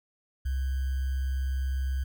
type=tone with sample-and-hold; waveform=sine; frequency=66 Hz; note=C2; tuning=16 cents sharp; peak=-26 dBFS; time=0.45-2.04 s; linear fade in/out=10 ms; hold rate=1575 Hz; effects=none